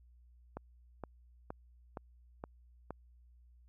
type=click train; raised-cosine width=1 ms; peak=-27 dBFS; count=6; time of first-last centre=0.57-2.906 s; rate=2.14 Hz; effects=added 60 Hz sine -59 dBFS peak until 3.68 s